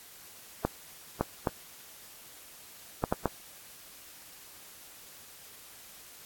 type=clicks; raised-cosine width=1 ms; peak=-11 dBFS; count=6; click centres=0.65 / 1.21 / 1.472 / 3.039 / 3.125 / 3.257 s; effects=white hiss -51 dBFS RMS until 6.25 s + AAC 64 kbps